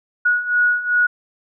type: beating tone pair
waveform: sine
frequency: 1456 / 1458.6 Hz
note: F#6 / F#6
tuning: -28 / -25 cents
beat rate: 2.6 Hz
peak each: -20 / -16 dBFS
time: 0.25-1.07 s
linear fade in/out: 10 ms
effects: none